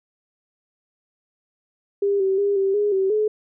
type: tone with pitch steps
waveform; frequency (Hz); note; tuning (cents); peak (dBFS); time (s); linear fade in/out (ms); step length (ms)
sine; 401.2 / 384.3 / 403.3 / 388.9 / 413.7 / 383.8 / 426.8; G4 / G4 / G4 / G4 / G#4 / G4 / G#4; +40 / -34 / +49 / -14 / -7 / -37 / +47; -17; 2.02-3.28; 5; 180
effects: none